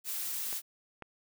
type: noise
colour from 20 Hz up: blue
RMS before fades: -36 dBFS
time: 0.04-0.62 s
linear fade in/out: 50 ms
type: clicks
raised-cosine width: 0.5 ms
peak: -28 dBFS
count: 2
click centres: 0.528 / 1.023 s
effects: none